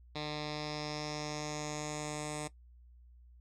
10% pulse tone with low-pass filter sweep, 150.4 Hz, D3, 42 cents sharp, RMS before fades -39 dBFS, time 0.15-2.48 s, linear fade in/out 10 ms, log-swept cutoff 4200 to 8300 Hz, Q 4.3, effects noise-tail reverb RT60 0.1 s tail -17 dB re dry + added 60 Hz sine -55 dBFS peak until 3.4 s

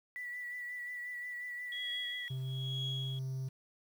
sine tone with vibrato, 1962 Hz, B6, 12 cents flat, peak -39 dBFS, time 0.16-2.28 s, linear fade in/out 0 ms, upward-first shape triangle, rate 5.6 Hz, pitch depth 26 cents each way
sine tone with tremolo, 3322 Hz, G#7, in tune, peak -35 dBFS, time 1.72-3.19 s, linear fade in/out 2 ms, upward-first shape triangle, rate 1.1 Hz, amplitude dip 95%
triangle tone with pitch glide, 130.81 to 131.8 Hz, C3 to C3, 0 to +13 cents, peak -33 dBFS, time 2.3-3.49 s, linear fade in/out 10 ms, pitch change +13 cents, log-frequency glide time 2.69-2.96 s
effects tanh soft clip ceiling -28 dBFS + 10-bit

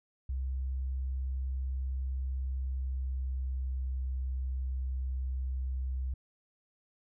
sine tone with pitch glide, 65.41 to 64.73 Hz, C2 to C2, 0 to -18 cents, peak -31 dBFS, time 0.29-6.14 s, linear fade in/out 5 ms, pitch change -18 cents, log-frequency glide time 2.45-3.79 s, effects none

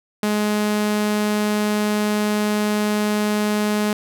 sawtooth tone, 210 Hz, G#3, 19 cents sharp, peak -14 dBFS, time 0.23-3.93 s, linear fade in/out 2 ms, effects none

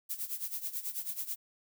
violet noise with tremolo, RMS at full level -35 dBFS, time 0.09-1.36 s, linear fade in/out 20 ms, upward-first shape sine, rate 9.2 Hz, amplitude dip 80%, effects none

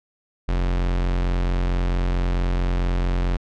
45% pulse tone, 44.5 Hz, F1, 33 cents sharp, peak -19 dBFS, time 0.48-3.37 s, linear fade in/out 10 ms, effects low-pass 4000 Hz 12 dB/octave

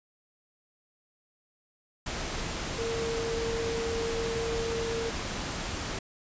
sine tone in noise, 458.2 Hz, A#4, 30 cents flat, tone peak -30 dBFS, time 2.78-5.1 s, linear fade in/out 5 ms, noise pink, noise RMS -34 dBFS, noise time 2.06-5.99 s, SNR +1 dB, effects resampled to 16000 Hz

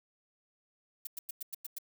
violet noise bursts, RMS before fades -39 dBFS, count 7, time 1.05-1.785 s, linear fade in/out 5 ms, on 21 ms, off 98 ms, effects none

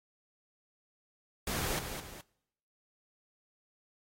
pink noise with echo, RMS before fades -35 dBFS, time 1.47-1.79 s, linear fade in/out 2 ms, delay 210 ms, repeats 2, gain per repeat -7 dB, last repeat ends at 2.21 s, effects noise-tail reverb RT60 0.8 s tail -23 dB re dry + AAC 48 kbps

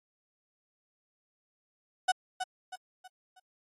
35% pulse tone with echo, 742 Hz, F#5, 5 cents sharp, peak -21 dBFS, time 2.08-2.12 s, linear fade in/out 10 ms, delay 320 ms, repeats 4, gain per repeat -8 dB, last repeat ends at 3.4 s, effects AAC 32 kbps

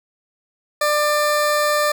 20% pulse tone, 595 Hz, D5, 22 cents sharp, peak -11 dBFS, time 0.81-1.92 s, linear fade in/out 5 ms, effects none

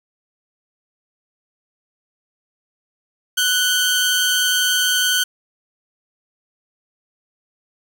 sawtooth tone pair together, 1485 / 3147 Hz, F#6 / G7, +6 / +6 cents, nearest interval octave + minor second, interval 1300 cents, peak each -15 dBFS, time 3.37-5.24 s, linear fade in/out 10 ms, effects none

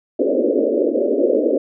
white band-pass noise, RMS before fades -17 dBFS, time 0.19-1.58 s, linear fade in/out 5 ms, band 240 to 590 Hz, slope 96 dB/octave, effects none

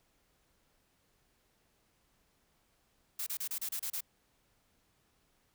blue noise bursts, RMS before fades -37 dBFS, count 8, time 3.19-4.007 s, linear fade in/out 5 ms, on 75 ms, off 31 ms, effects pink hiss -73 dBFS RMS until 5.54 s

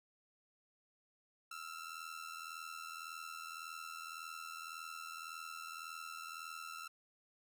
sawtooth ring-modulated tone, 1341 Hz, E6, 29 cents sharp, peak -39 dBFS, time 1.51-6.88 s, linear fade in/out 5 ms, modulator 40.9 Hz, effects none

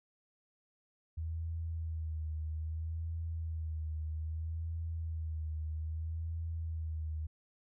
sine tone with vibrato, 80.1 Hz, E2, 49 cents flat, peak -35 dBFS, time 1.17-7.27 s, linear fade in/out 10 ms, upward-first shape sine, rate 0.62 Hz, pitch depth 46 cents each way, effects none

